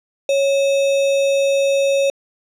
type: tone with sample-and-hold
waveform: sine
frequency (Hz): 553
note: C#5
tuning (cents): -4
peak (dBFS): -13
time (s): 0.29-2.1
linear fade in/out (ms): 2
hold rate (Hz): 3150
effects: low-pass 7000 Hz 12 dB/octave